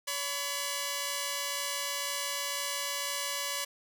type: tone pair together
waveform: 5% pulse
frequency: 566 / 1006 Hz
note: C#5 / B5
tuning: +36 / +32 cents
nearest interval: minor seventh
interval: 996 cents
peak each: -23 dBFS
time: 0.07-3.65 s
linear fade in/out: 10 ms
effects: none